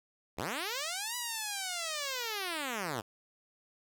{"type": "linear two-way sweep", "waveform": "5% pulse", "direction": "up then down", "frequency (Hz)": [56.2, 987.8, 96.9], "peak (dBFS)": -23, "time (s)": [0.37, 3.02], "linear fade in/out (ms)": 20, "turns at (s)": 1.16, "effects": []}